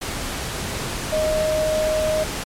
sine tone in noise, 622.3 Hz, D#5, in tune, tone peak -18 dBFS, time 1.12-2.24 s, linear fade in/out 10 ms, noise pink, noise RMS -27 dBFS, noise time 0.01-2.44 s, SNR +6 dB, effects low-pass 11000 Hz 12 dB/octave + MP3 96 kbps

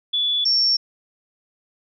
sine tone pair in turn, 3441 / 5462 Hz, A7 / F8, -39 / -39 cents, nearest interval minor sixth, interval 800 cents, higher second, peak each -18 / -15 dBFS, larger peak second, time 0.13-0.45 / 0.45-0.77 s, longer neither, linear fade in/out 10 ms, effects none

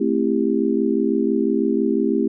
sine chord, A minor seventh, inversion none, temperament just, 220 / 264 / 330 / 396 Hz, A3 / C4 / E4 / G4, 0 / +16 / +2 / +18 cents, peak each -22 dBFS, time 0-2.28 s, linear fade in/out 10 ms, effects none

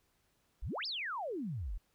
sine exponential two-way sweep, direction up then down, 36.05 to 5370 to 36.05 Hz, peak -36 dBFS, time 0.62-1.78 s, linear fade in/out 10 ms, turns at 0.86 s, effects pink hiss -75 dBFS RMS until 1.94 s

